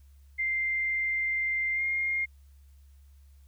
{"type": "tone with pitch glide", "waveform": "sine", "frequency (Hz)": [2093, 2126], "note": ["C7", "C7"], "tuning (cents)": [0, 27], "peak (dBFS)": -26, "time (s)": [0.38, 2.26], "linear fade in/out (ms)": 20, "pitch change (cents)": 27, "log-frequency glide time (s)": [1.73, 1.82], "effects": ["added 69 Hz sine -52 dBFS peak until 3.47 s", "white hiss -71 dBFS RMS until 3.47 s"]}